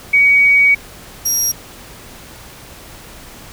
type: tone pair in turn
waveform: sine / 30% pulse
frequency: 2255 / 5654 Hz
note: C#7 / F8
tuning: +29 / +20 cents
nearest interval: octave + major third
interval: 1591 cents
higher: second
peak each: -7 / -10 dBFS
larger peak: first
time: 0.13-0.75 / 1.25-1.52 s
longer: first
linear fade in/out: 10 ms
effects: pink hiss -37 dBFS RMS until 3.52 s